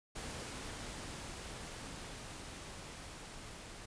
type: noise with level ramp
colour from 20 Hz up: pink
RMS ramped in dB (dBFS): -44 to -50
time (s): 0.15-3.86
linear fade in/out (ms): 10
effects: resampled to 22050 Hz